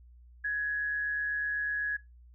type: tone with amplitude modulation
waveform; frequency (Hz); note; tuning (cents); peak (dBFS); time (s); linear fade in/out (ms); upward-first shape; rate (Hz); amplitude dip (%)
sine; 1676; G#6; +15; -27; 0.44-1.97; 10; sine; 148; 35
effects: noise-tail reverb RT60 0.2 s tail -20 dB re dry + added 60 Hz sine -52 dBFS peak until 2.34 s